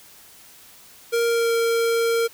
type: tone with pitch glide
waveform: square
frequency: 466.6 to 461.5 Hz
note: A#4 to A#4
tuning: +2 to -17 cents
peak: -19 dBFS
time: 1.12-2.28 s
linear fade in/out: 20 ms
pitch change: -19 cents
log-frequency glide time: 1.26-1.54 s
effects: white hiss -48 dBFS RMS until 2.33 s